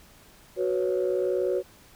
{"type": "chord", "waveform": "sine", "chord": "F# suspended fourth", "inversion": "none", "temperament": "equal", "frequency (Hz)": [370, 493.9, 554.4], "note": ["F#4", "B4", "C#5"], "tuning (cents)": [0, 0, 0], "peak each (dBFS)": [-25, -28, -28], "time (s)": [0.56, 1.63], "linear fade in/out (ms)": 50, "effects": ["tanh soft clip ceiling -16 dBFS", "pink hiss -54 dBFS RMS until 1.95 s"]}